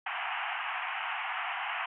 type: band-pass noise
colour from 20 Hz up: pink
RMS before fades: -35 dBFS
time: 0.06-1.86 s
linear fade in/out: 5 ms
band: 710 to 3000 Hz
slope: 96 dB/octave
effects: none